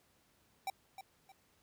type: tone with echo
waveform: square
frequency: 776 Hz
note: G5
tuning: 18 cents flat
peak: -36 dBFS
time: 0.67-0.7 s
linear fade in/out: 2 ms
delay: 310 ms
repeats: 2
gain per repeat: -10 dB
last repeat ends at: 1.32 s
effects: pink hiss -71 dBFS RMS until 1.62 s + high-pass 60 Hz 12 dB/octave